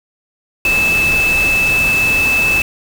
sine tone in noise, 2621 Hz, E7, 11 cents flat, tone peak -11 dBFS, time 0.65-2.62 s, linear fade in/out 2 ms, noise pink, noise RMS -22 dBFS, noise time 0.65-2.62 s, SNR +8 dB, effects none

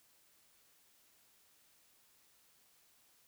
silence, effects white hiss -69 dBFS RMS until 3.27 s

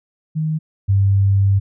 sine tone pair in turn, 156.5 / 98.48 Hz, D#3 / G2, +10 / +8 cents, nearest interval minor sixth, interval 802 cents, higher first, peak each -17 / -11 dBFS, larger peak second, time 0.35-0.59 / 0.88-1.6 s, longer second, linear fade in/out 20 ms, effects none

